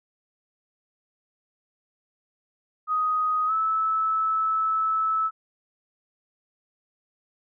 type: tone with pitch glide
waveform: sine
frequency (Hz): 1251 to 1305.6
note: D#6 to E6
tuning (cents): +9 to -17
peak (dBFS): -21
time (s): 2.87-5.31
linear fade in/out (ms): 50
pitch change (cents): +74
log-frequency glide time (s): 3.47-3.52
effects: none

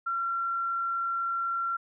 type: tone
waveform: sine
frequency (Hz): 1366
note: F6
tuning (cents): -39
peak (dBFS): -27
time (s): 0.06-1.77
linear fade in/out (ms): 10
effects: none

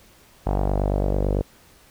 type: tone with low-pass filter sweep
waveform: sawtooth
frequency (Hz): 49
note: G1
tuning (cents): 0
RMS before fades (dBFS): -22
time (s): 0.46-1.42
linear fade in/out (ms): 10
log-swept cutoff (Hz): 790 to 500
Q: 2.8
effects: pink hiss -53 dBFS RMS until 1.9 s

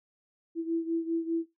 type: beating tone pair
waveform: sine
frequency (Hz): 329.6 / 334.6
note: E4 / E4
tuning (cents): 0 / +26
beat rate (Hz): 5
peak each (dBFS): -29 / -33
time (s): 0.55-1.46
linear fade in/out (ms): 50
effects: noise-tail reverb RT60 0.2 s tail -20 dB re dry

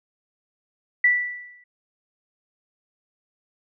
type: tone with exponential decay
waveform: sine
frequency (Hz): 1965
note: B6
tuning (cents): -9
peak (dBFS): -12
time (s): 1.04-1.64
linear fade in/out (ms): 5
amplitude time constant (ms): 130
effects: none

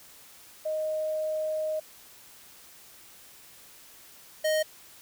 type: tone pair in turn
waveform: sine / square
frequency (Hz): 622.3 / 622.3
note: D#5 / D#5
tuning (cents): 0 / 0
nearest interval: unison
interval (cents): 0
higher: neither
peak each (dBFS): -27 / -24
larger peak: second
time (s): 0.65-1.8 / 4.44-4.63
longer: first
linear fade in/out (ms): 10
effects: white hiss -52 dBFS RMS until 5.01 s

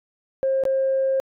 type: tone with dropouts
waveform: sine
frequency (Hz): 534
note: C5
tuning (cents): +35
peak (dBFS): -17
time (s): 0.43-1.2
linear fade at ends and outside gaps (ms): 0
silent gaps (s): 0.637-0.653
effects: tanh soft clip ceiling -14 dBFS

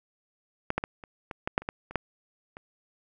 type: clicks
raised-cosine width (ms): 0.5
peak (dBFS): -12 / -11 / -15 / -28 / -21 / -14 / -8 / -28 / -15 / -27 / -10 / -27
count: 12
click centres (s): 0.704 / 0.78 / 0.839 / 1.038 / 1.312 / 1.475 / 1.579 / 1.62 / 1.689 / 1.91 / 1.957 / 2.569
effects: none

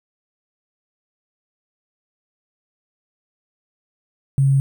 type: tone with sample-and-hold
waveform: sine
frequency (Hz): 136.5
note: C#3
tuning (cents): -26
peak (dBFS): -12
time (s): 4.38-4.6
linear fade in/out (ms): 0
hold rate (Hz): 8820
effects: none

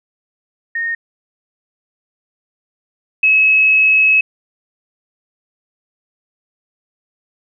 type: tone pair in turn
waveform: sine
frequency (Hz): 1846 / 2574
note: A#6 / E7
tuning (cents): -17 / -42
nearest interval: tritone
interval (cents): 575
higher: second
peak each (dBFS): -17 / -8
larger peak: second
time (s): 0.75-0.95 / 3.23-4.21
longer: second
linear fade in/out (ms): 5
effects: none

